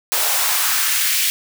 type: noise with high-pass filter sweep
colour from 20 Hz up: white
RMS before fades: -18 dBFS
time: 0.12-1.3 s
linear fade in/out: 0 ms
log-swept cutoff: 540 to 2600 Hz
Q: 1.5
effects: none